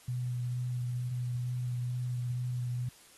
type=tone with vibrato; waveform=sine; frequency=123.47 Hz; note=B2; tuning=in tune; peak=-31 dBFS; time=0.08-2.89 s; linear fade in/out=5 ms; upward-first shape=sine; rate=2.2 Hz; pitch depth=13 cents each way; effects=white hiss -58 dBFS RMS until 3.17 s + AAC 32 kbps